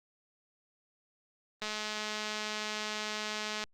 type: click train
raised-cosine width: 0.2 ms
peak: -19 dBFS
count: 431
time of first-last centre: 1.62-3.639 s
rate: 213 Hz
effects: Opus 32 kbps